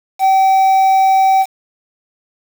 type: tone with quantisation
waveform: triangle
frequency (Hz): 768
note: G5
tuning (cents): -36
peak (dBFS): -6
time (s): 0.19-1.46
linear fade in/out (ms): 50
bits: 5
effects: none